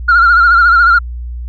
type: tone with vibrato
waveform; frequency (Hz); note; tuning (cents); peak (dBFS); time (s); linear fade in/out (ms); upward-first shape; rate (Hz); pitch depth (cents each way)
sine; 1396.9; F6; 0; -3; 0.08-0.99; 10; triangle; 14; 81
effects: tanh soft clip ceiling -2 dBFS + added 60 Hz sine -20 dBFS peak until 1.48 s